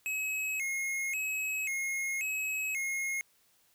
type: tone with vibrato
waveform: square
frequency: 2349 Hz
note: D7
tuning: in tune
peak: -32 dBFS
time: 0.06-3.21 s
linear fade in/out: 0 ms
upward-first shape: square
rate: 0.93 Hz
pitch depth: 150 cents each way
effects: white hiss -68 dBFS RMS until 3.74 s